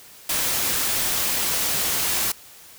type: noise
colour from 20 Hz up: white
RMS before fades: -23 dBFS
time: 0.29-2.32 s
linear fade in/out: 5 ms
effects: white hiss -46 dBFS RMS until 2.78 s